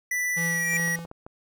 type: tone with pitch glide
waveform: square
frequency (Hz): 1978 to 1915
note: B6 to A#6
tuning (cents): +2 to +46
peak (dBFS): -25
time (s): 0.11-0.96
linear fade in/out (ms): 5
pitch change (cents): -56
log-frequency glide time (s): 0.33-0.68
type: tone with tremolo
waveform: square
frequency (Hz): 168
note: E3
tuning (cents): +33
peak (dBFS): -29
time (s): 0.36-1.06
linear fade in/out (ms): 20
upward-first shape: triangle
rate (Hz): 2.6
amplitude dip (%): 60
type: tone with exponential growth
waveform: square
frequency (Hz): 2351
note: D7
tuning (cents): +1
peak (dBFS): -24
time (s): 0.44-0.77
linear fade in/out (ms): 2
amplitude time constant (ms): 71
type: clicks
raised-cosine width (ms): 1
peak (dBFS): -27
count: 7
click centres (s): 0.735 / 0.797 / 0.879 / 0.99 / 1.051 / 1.114 / 1.265
effects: none